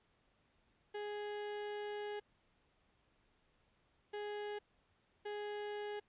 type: tone bursts at uneven times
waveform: 35% pulse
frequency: 415.3 Hz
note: G#4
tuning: in tune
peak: -39 dBFS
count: 3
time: 0.94-2.2 / 4.13-4.59 / 5.25-6 s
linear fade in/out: 10 ms
effects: pink hiss -75 dBFS RMS until 6.08 s + resampled to 8000 Hz